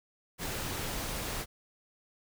pink noise, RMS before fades -36 dBFS, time 0.38-1.46 s, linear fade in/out 50 ms, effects none

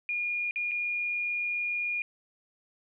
sine tone with dropouts, 2429 Hz, D#7, 42 cents flat, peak -28 dBFS, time 0.09-2.02 s, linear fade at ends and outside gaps 1 ms, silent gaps 0.51-0.559 / 0.712-0.716 s, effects none

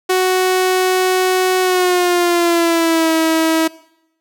sawtooth tone with pitch glide, 370.7 to 322.7 Hz, F#4 to E4, +3 to -37 cents, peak -8 dBFS, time 0.09-3.68 s, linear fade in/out 10 ms, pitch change -240 cents, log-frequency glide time 1.61-3.11 s, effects noise-tail reverb RT60 0.8 s tail -21 dB re dry

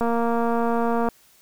click train, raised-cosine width 1 ms, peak -11 dBFS, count 252, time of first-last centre 0.01-1.087 s, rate 233 Hz, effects white hiss -56 dBFS RMS until 1.41 s

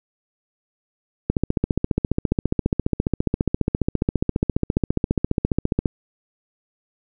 click train, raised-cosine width 3 ms, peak -5 dBFS, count 68, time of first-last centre 1.3-5.858 s, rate 14.7 Hz, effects none

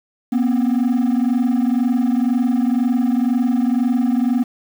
triangle tone pair together, 239.6 / 261.6 Hz, A#3 / C4, +48 / 0 cents, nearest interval major second, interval 152 cents, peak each -13 / -15 dBFS, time 0.32-4.44 s, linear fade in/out 10 ms, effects tanh soft clip ceiling -10 dBFS + 7-bit

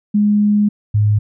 sine tone pair in turn, 207.7 / 105 Hz, G#3 / G#2, 0 / +19 cents, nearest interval octave, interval 1181 cents, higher first, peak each -10 dBFS, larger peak neither, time 0.14-0.69 / 0.94-1.19 s, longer first, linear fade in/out 10 ms, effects none

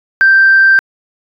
sine tone, 1568 Hz, G6, in tune, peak -3 dBFS, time 0.21-0.79 s, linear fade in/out 0 ms, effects tanh soft clip ceiling 0 dBFS

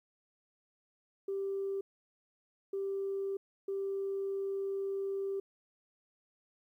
sine tone bursts at uneven times, 392 Hz, G4, in tune, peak -32 dBFS, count 3, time 1.28-1.81 / 2.73-3.37 / 3.68-5.4 s, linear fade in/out 5 ms, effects tanh soft clip ceiling -28 dBFS + 12-bit

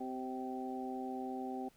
harmonic tone with a mistuned harmonic, 129 Hz, C3, 24 cents flat, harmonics 2 / 3 / 4 / 5 / 6, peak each -41 / -45 / -51 / -53 / -43 dBFS, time 0-1.69 s, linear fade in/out 10 ms, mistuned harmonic 4, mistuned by +33 cents, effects pink hiss -68 dBFS RMS until 1.76 s

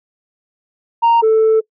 sine tone pair in turn, 929 / 441 Hz, A#5 / A4, -6 / +4 cents, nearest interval octave + minor second, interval 1290 cents, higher first, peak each -6 dBFS, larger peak neither, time 1.02-1.22 / 1.22-1.61 s, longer second, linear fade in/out 20 ms, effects noise-tail reverb RT60 0.1 s tail -23 dB re dry + tanh soft clip ceiling -7 dBFS

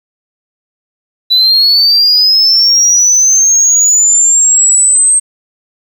sine linear sweep, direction up, 3951 to 8370 Hz, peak -3 dBFS, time 1.3-5.2 s, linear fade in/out 20 ms, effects tanh soft clip ceiling -2 dBFS + 7-bit

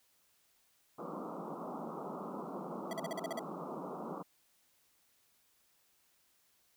pink band-pass noise, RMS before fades -43 dBFS, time 0.98-4.23 s, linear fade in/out 10 ms, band 160 to 1300 Hz, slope 96 dB/octave
square tone bursts, 659.3 Hz, E5, in tune, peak -37 dBFS, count 8, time 2.91-3.393 s, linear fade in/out 2 ms, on 21 ms, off 45 ms
effects white hiss -72 dBFS RMS until 6.76 s

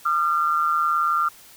sine tone pair together, 1207 / 1365.8 Hz, D6 / F6, +47 / -39 cents, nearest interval major second, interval 214 cents, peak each -21 dBFS, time 0.05-1.29 s, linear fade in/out 10 ms, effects white hiss -48 dBFS RMS until 1.56 s

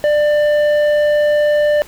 sine tone with tanh clipping, 594 Hz, D5, 20 cents sharp, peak -12 dBFS, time 0.04-1.82 s, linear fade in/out 0 ms, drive 9 dB, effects pink hiss -40 dBFS RMS until 1.87 s

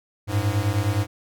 square beating tone pair, 98 / 107.7 Hz, G2 / A2, 0 / -37 cents, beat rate 9.7 Hz, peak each -24 dBFS, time 0.27-1.07 s, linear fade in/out 50 ms, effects none

